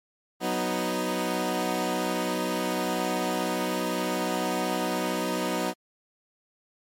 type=chord; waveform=15% pulse; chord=B major; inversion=second; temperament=equal; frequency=185 / 246.9 / 311.1 Hz; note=F#3 / B3 / D#4; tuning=0 / 0 / 0 cents; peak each=-24 dBFS; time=0.4-5.74 s; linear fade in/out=50 ms; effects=MP3 64 kbps